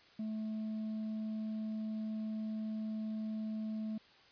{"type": "tone with tanh clipping", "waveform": "sine", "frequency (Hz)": 217.3, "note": "A3", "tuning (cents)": -21, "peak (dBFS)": -37, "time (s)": [0.19, 3.98], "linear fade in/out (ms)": 5, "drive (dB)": 3, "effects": ["white hiss -62 dBFS RMS until 4.31 s", "resampled to 11025 Hz"]}